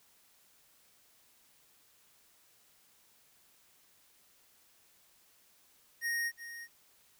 square tone with echo, 1864.7 Hz, A#6, in tune, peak -32 dBFS, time 6.01-6.32 s, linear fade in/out 50 ms, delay 360 ms, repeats 1, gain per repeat -12 dB, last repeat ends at 6.68 s, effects white hiss -66 dBFS RMS until 7.19 s

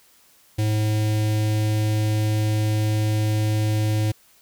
square tone with notch filter, 107.3 Hz, A2, 43 cents flat, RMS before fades -21 dBFS, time 0.58-4.12 s, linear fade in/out 10 ms, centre 1200 Hz, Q 0.94, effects white hiss -56 dBFS RMS until 4.41 s

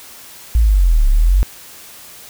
sine linear two-way sweep, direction down then up, 58.5 to 33.39 to 51.1 Hz, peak -8 dBFS, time 0.55-1.43 s, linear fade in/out 0 ms, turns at 1.08 s, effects white hiss -38 dBFS RMS until 2.29 s

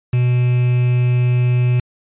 triangle tone with quantisation, 123.47 Hz, B2, in tune, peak -10 dBFS, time 0.13-1.8 s, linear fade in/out 5 ms, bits 5, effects resampled to 8000 Hz

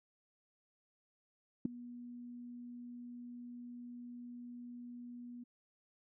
sine tone with ADSR envelope, 242.3 Hz, B3, 33 cents flat, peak -25 dBFS, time 1.65-5.44 s, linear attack 5 ms, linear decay 6 ms, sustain -21 dB, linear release 11 ms, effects none

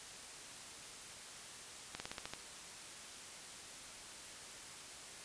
slowing click train, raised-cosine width 0.2 ms, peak -24 dBFS, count 7, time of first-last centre 1.95-2.336 s, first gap 50 ms, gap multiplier 1.1, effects white hiss -51 dBFS RMS until 5.24 s + resampled to 22050 Hz

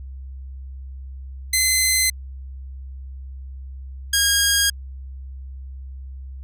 10% pulse tone pair in turn, 2053 / 1629.5 Hz, C7 / G#6, -33 / -33 cents, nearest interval major third, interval 400 cents, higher first, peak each -7 dBFS, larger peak neither, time 1.53-2.1 / 4.13-4.7 s, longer neither, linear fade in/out 5 ms, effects added 66 Hz sine -32 dBFS peak until 6.43 s

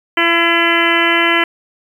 harmonic tone, 337.6 Hz, E4, 41 cents sharp, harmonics 1 / 2 / 3 / 4 / 5 / 6 / 7 / 8 / 9, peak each -18 / -22 / -20 / -20 / -18 / -16 / -21 / -22 / -20 dBFS, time 0.17-1.44 s, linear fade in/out 5 ms, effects 7-bit

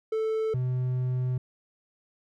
triangle tone pair in turn, 440 / 126.8 Hz, A4 / B2, 0 / +46 cents, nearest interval octave + minor seventh, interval 2154 cents, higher first, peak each -23 dBFS, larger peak neither, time 0.12-0.54 / 0.54-1.38 s, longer second, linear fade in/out 5 ms, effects none

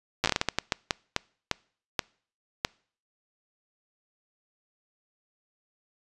slowing click train, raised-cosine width 0.2 ms, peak -6 dBFS, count 16, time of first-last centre 0.24-2.649 s, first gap 8 ms, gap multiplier 1.37, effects noise-tail reverb RT60 0.5 s tail -26 dB re dry + resampled to 24000 Hz

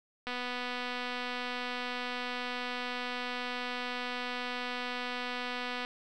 click train, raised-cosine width 0.3 ms, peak -21 dBFS, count 1379, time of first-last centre 0.27-5.849 s, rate 247 Hz, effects none

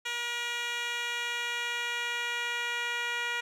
10% pulse tone with band-pass filter sweep, 477.5 Hz, A#4, 42 cents sharp, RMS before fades -33 dBFS, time 0.05-3.41 s, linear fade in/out 10 ms, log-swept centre 3300 to 2200 Hz, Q 0.93, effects none

